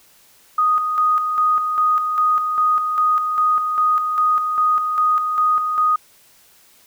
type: tone with tremolo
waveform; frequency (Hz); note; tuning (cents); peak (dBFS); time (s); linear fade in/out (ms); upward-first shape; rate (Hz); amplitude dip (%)
sine; 1243; D#6; -2; -13; 0.58-5.96; 5; square; 2.5; 45
effects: white hiss -52 dBFS RMS until 6.86 s